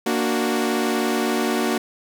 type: chord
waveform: sawtooth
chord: Bb augmented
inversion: none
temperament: equal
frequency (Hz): 233.1 / 293.7 / 370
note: Bb3 / D4 / F#4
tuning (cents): 0 / 0 / 0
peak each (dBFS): -19 / -22 / -20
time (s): 0.06-1.78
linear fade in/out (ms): 5
effects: none